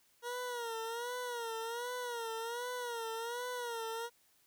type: tone with vibrato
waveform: 20% pulse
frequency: 473.1 Hz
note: A#4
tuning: 26 cents sharp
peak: -33 dBFS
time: 0.22-4.1 s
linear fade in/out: 50 ms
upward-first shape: sine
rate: 1.3 Hz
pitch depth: 88 cents each way
effects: white hiss -70 dBFS RMS until 4.46 s